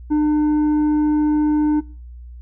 triangle tone with tanh clipping, 301.2 Hz, D4, 44 cents sharp, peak -15 dBFS, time 0.1-1.81 s, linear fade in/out 20 ms, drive 10 dB, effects noise-tail reverb RT60 0.4 s tail -23 dB re dry + added 60 Hz sine -34 dBFS peak until 2.41 s

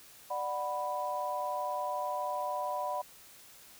sine chord, B minor, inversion first, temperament just, 592.7 / 740.8 / 987.8 Hz, D5 / F#5 / B5, +16 / +2 / 0 cents, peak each -37 / -37 / -35 dBFS, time 0.3-3.02 s, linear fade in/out 10 ms, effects white hiss -55 dBFS RMS until 3.79 s

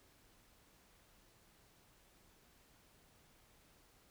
silence, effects pink hiss -68 dBFS RMS until 4.1 s

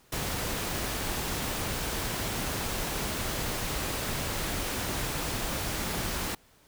pink noise, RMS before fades -32 dBFS, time 0.12-6.35 s, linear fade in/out 5 ms, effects pink hiss -61 dBFS RMS until 6.67 s

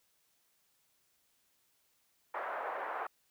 pink band-pass noise, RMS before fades -39 dBFS, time 2.34-3.07 s, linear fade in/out 5 ms, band 570 to 1600 Hz, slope 24 dB/octave, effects white hiss -74 dBFS RMS until 3.3 s

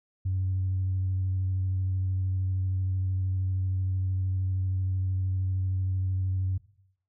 sine tone with vibrato, 93.8 Hz, F#2, 24 cents sharp, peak -24 dBFS, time 0.25-6.58 s, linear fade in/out 10 ms, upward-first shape square, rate 13 Hz, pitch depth 13 cents each way, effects noise-tail reverb RT60 0.7 s tail -18 dB re dry + tanh soft clip ceiling -21 dBFS

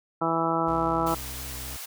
harmonic tone, 164.81 Hz, E3, in tune, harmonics 1 / 2 / 3 / 4 / 5 / 6 / 7 / 8, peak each -33 / -29 / -33 / -31 / -30 / -31 / -34 / -29 dBFS, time 0.21-1.15 s, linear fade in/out 10 ms
35% pulse tone with vibrato, 64.4 Hz, C2, 27 cents flat, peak -36 dBFS, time 0.67-1.77 s, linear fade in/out 10 ms, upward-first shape triangle, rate 2.8 Hz, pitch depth 11 cents each way
white high-pass noise, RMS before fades -38 dBFS, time 1.06-1.86 s, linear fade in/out 10 ms, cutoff 590 Hz, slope 24 dB/octave
effects none

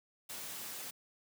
white noise, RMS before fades -44 dBFS, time 0.29-0.91 s, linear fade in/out 10 ms, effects high-pass 100 Hz 12 dB/octave

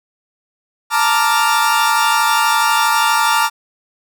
40% pulse chord, Bb major seventh, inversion third, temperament equal, 880 / 932.3 / 1174.7 / 1396.9 Hz, A5 / Bb5 / D6 / F6, 0 / 0 / 0 / 0 cents, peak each -17 dBFS, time 0.9-3.5 s, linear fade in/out 50 ms, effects none

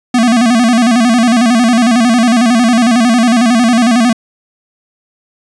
square tone with vibrato, 236 Hz, A#3, 22 cents sharp, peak -7 dBFS, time 0.14-4.13 s, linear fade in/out 5 ms, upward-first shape square, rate 11 Hz, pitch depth 88 cents each way, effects resampled to 22050 Hz

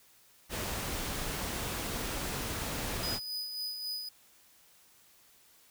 pink noise, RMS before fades -36 dBFS, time 0.49-3.2 s, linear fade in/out 50 ms
45% pulse tone with tremolo, 4978 Hz, D#8, in tune, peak -33 dBFS, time 3.03-4.09 s, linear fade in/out 5 ms, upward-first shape sine, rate 3.7 Hz, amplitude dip 45%
effects white hiss -62 dBFS RMS until 5.7 s

